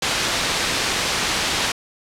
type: low-pass noise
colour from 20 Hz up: white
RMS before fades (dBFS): -22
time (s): 0.02-1.72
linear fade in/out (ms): 5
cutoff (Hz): 4900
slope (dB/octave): 12
effects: low-pass 12000 Hz 12 dB/octave